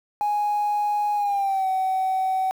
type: tone with pitch glide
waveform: triangle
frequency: 830.6 to 757.3 Hz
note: G#5 to F#5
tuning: 0 to +40 cents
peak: -17 dBFS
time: 0.21-2.51 s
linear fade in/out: 0 ms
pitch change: -160 cents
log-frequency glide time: 1.15-1.68 s
effects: tanh soft clip ceiling -17 dBFS + 8-bit